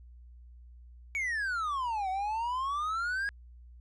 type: exponential two-way sweep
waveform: triangle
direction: down then up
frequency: 2282 to 742 to 1665 Hz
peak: -28 dBFS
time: 1.15-3.29 s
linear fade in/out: 0 ms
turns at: 2.09 s
effects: added 60 Hz sine -49 dBFS peak until 3.8 s + resampled to 24000 Hz